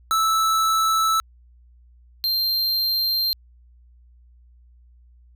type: tone pair in turn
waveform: square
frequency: 1313 / 4169 Hz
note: E6 / C8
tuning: -7 / -7 cents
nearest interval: octave + minor sixth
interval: 2000 cents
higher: second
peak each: -18 / -20 dBFS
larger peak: first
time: 0.11-1.2 / 2.24-3.33 s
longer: neither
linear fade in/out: 0 ms
effects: added 60 Hz sine -49 dBFS peak until 5.35 s